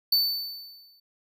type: tone with exponential decay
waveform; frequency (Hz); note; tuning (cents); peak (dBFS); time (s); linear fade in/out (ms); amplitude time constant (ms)
square; 4520; C#8; +33; -18; 0.12-1; 5; 190
effects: none